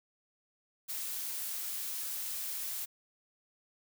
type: noise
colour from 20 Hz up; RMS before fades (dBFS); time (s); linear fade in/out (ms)
blue; -38; 0.88-2.86; 20
effects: none